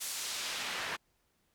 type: noise with band-pass filter sweep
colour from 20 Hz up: pink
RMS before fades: -38 dBFS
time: 0-0.97 s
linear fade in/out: 20 ms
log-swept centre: 9200 to 1600 Hz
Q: 0.76
effects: pink hiss -75 dBFS RMS until 1.54 s